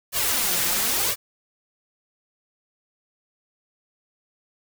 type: noise with flanger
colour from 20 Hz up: white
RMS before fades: -23 dBFS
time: 0.12-1.16 s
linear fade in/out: 50 ms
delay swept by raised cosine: 1.7 to 6 ms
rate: 0.96 Hz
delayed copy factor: +0.95
effects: none